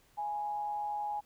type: tone with amplitude modulation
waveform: sine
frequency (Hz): 830.6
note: G#5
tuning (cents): 0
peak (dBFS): -31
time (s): 0.17-1.21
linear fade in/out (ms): 20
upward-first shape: sine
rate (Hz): 148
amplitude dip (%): 40
effects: pink hiss -66 dBFS RMS until 1.25 s